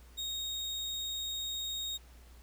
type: tone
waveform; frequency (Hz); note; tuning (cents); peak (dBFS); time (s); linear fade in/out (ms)
35% pulse; 3731; A#7; +1; -33; 0.17-1.98; 20
effects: added 60 Hz sine -53 dBFS peak until 2.42 s + pink hiss -62 dBFS RMS until 2.42 s